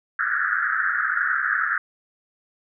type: band-pass noise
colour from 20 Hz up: pink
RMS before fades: -23 dBFS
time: 0.19-1.78 s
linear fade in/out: 2 ms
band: 1300 to 1800 Hz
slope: 96 dB/octave
effects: none

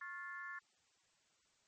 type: harmonic tone with a mistuned harmonic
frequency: 349.5 Hz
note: F4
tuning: 1 cent sharp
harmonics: 3 / 4 / 5 / 6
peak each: -51 / -51 / -47 / -60 dBFS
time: 0.01-0.59 s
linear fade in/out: 5 ms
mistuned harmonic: 3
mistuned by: +70 cents
effects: white hiss -75 dBFS RMS until 1.67 s + MP3 32 kbps

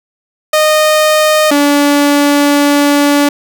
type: tone pair in turn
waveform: sawtooth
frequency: 616 / 287.9 Hz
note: D#5 / D4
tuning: -17 / -34 cents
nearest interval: octave + minor second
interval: 1317 cents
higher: first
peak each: -3 dBFS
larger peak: neither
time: 0.53-1.51 / 1.51-3.29 s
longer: second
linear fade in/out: 5 ms
effects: none

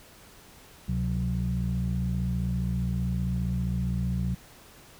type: tone cluster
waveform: sine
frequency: 68.5 / 127.6 / 182.8 Hz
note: C#2 / C3 / F#3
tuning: -20 / -43 / -21 cents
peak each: -29 dBFS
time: 0.88-4.35 s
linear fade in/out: 10 ms
effects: tanh soft clip ceiling -18 dBFS + pink hiss -52 dBFS RMS until 4.99 s

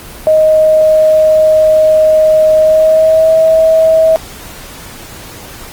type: tone with pitch glide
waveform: sine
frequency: 625 to 642.6 Hz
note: D#5 to E5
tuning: +8 to -44 cents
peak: -4 dBFS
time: 0.27-4.16 s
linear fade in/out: 0 ms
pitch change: +48 cents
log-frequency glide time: 2.59-3.33 s
effects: pink hiss -30 dBFS RMS until 5.72 s + Opus 24 kbps

